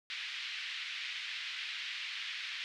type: band-pass noise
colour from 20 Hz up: pink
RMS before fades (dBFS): -41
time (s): 0.1-2.64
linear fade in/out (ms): 0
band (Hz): 2000 to 3900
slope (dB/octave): 24
effects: none